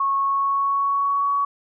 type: tone with pitch glide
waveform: sine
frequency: 1099 to 1125.3 Hz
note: C#6 to C#6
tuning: -15 to +26 cents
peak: -18 dBFS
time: 0-1.45 s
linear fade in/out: 5 ms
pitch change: +41 cents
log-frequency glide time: 0.16-1.33 s
effects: none